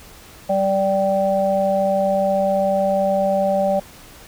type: harmonic tone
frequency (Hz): 194.6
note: G3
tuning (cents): -12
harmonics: 1 / 3 / 4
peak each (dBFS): -24 / -17 / -22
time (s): 0.49-3.8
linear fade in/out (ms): 10
effects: pink hiss -43 dBFS RMS until 4.27 s